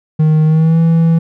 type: tone with pitch glide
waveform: triangle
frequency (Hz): 155.56 to 164.81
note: D#3 to E3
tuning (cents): 0 to 0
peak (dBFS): -5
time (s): 0.19-1.19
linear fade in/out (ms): 10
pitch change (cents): +100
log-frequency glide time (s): 0.45-0.79
effects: none